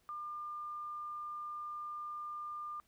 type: tone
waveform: sine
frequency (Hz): 1200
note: D6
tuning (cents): +37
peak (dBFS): -40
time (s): 0.09-2.8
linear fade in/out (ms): 0
effects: pink hiss -73 dBFS RMS until 2.87 s